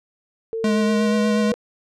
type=tone with pitch glide; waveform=sine; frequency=449.7 to 484.8 Hz; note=A4 to B4; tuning=+38 to -32 cents; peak=-23 dBFS; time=0.53-1.54 s; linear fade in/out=0 ms; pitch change=+130 cents; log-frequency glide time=0.8-1.16 s
type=tone with vibrato; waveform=square; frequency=211.4 Hz; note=G#3; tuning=31 cents sharp; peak=-18 dBFS; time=0.64-1.52 s; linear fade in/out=2 ms; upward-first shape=sine; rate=8.3 Hz; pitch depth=18 cents each way
effects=low-pass 7000 Hz 12 dB/octave